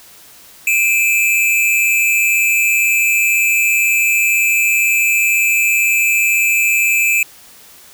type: tone pair together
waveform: square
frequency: 2373 / 2585 Hz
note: D7 / E7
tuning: +17 / -34 cents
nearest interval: minor second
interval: 149 cents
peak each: -15 dBFS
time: 0.67-7.23 s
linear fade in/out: 2 ms
effects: white hiss -42 dBFS RMS until 7.93 s